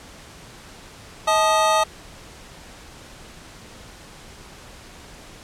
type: tone cluster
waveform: square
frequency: 635 / 869 / 1236 Hz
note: D#5 / A5 / D#6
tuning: +35 / -22 / -12 cents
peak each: -21 dBFS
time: 1.27-1.84 s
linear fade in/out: 10 ms
effects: pink hiss -43 dBFS RMS until 5.43 s + low-pass 9000 Hz 12 dB/octave